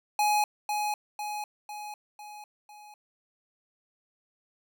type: tone with echo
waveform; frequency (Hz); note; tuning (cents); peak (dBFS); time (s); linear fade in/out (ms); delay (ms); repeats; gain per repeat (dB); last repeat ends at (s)
square; 838; G#5; +15; -23; 0.19-0.44; 2; 500; 5; -5; 2.94
effects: none